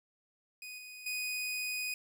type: tone with level steps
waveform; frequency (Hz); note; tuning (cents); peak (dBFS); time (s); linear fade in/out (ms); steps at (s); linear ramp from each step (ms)
sawtooth; 2489; D#7; 0; -40 / -43 / -31; 0.62-1.94; 2; 0.78 / 1.06; 5
effects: 12-bit